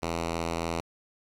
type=tone; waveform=5% pulse; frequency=83.5 Hz; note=E2; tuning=23 cents sharp; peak=-18 dBFS; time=0.02-0.81 s; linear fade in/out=10 ms; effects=low-pass 9000 Hz 12 dB/octave + 8-bit